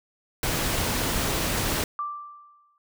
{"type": "noise", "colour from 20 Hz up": "pink", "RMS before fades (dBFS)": -26, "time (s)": [0.43, 1.84], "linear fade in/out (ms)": 2}
{"type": "tone with exponential decay", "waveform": "sine", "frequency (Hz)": 1174.7, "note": "D6", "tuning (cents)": 0, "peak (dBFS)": -25, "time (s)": [1.99, 2.78], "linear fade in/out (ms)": 1, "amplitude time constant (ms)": 170}
{"effects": []}